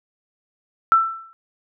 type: tone with exponential decay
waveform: sine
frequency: 1334 Hz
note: E6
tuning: 20 cents sharp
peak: -8 dBFS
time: 0.92-1.33 s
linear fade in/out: 0 ms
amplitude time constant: 89 ms
effects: none